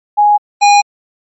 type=tone pair in turn; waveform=sine / square; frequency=830.6 / 818.2 Hz; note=G#5 / G#5; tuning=0 / -26 cents; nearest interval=unison; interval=26 cents; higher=first; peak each=-5 dBFS; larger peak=neither; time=0.17-0.38 / 0.61-0.82 s; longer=neither; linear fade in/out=20 ms; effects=MP3 32 kbps